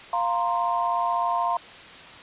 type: chord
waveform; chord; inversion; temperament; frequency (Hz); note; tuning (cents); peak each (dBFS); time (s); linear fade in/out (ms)
sine; F suspended fourth; none; just; 698.5 / 931.3 / 1047.7; F5 / Bb5 / C6; 0 / -2 / +2; -26; 0.13-1.57; 2
effects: white hiss -43 dBFS RMS until 2.22 s + resampled to 8000 Hz